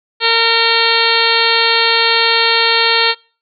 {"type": "harmonic tone with a mistuned harmonic", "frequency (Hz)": 458.6, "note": "A#4", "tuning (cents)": -28, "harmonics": [1, 2, 3, 4, 5, 6, 7, 8, 9, 10], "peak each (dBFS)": [-19, -19, -19, -19, -19, -19, -19, -19, -19, -19], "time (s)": [0.2, 3.15], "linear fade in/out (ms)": 50, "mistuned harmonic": 10, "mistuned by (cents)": -66, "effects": ["noise-tail reverb RT60 0.4 s tail -25 dB re dry"]}